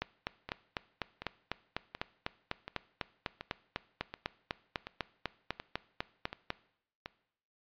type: two click trains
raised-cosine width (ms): 0.3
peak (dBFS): -24 / -17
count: 10 / 27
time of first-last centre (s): 0.49-7.059 / 0.02-6.504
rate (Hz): 1.37 / 4.01
effects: noise-tail reverb RT60 0.7 s tail -19 dB re dry + resampled to 11025 Hz